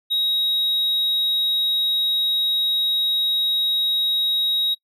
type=tone; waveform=triangle; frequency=3800 Hz; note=A#7; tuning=33 cents sharp; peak=-17 dBFS; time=0.1-4.75 s; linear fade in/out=20 ms; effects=noise-tail reverb RT60 0.1 s tail -21 dB re dry